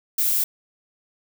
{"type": "noise", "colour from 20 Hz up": "violet", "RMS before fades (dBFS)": -21, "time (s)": [0.18, 0.44], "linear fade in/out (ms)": 5, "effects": []}